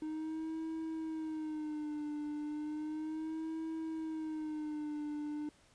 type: tone with vibrato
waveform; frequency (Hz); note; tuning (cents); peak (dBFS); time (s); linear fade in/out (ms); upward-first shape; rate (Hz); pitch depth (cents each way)
triangle; 309.1; D#4; -11; -35; 0.02-5.49; 2; sine; 0.34; 68
effects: pink hiss -66 dBFS RMS until 5.74 s + resampled to 22050 Hz